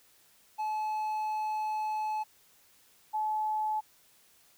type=tone pair in turn; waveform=triangle / sine; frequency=860 / 860 Hz; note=A5 / A5; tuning=-40 / -40 cents; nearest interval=unison; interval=0 cents; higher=neither; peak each=-28 dBFS; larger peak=neither; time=0.58-2.24 / 3.13-3.81 s; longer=first; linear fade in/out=20 ms; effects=white hiss -63 dBFS RMS until 4.57 s